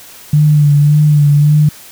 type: tone with vibrato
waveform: sine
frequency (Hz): 147.8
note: D3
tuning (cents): +11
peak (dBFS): -5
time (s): 0.33-1.69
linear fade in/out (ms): 5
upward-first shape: sine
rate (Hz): 1.8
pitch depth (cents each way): 36
effects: white hiss -36 dBFS RMS until 1.91 s